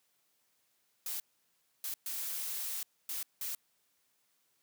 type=noise bursts at uneven times; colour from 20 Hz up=blue; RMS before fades=-38 dBFS; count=5; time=1.06-1.2 / 1.84-1.94 / 2.06-2.83 / 3.09-3.23 / 3.41-3.55 s; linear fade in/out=2 ms; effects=white hiss -75 dBFS RMS until 4.62 s + high-pass 100 Hz 12 dB/octave